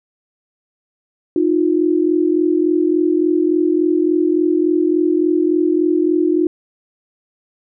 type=tone pair together; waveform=sine; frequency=311.1 / 354.6 Hz; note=D#4 / F4; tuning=0 / +26 cents; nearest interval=major second; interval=226 cents; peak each=-15 dBFS; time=1.36-6.47 s; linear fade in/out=2 ms; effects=none